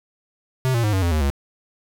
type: tone with pitch steps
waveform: square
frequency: 130 / 117.16 / 105.59 / 95.17 / 85.77 / 77.3 / 69.67 Hz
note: C3 / A#2 / G#2 / F#2 / F2 / D#2 / C#2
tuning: -11 / +9 / +29 / +49 / -31 / -11 / +9 cents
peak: -18 dBFS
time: 0.65-1.301 s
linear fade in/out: 0 ms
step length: 93 ms
effects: none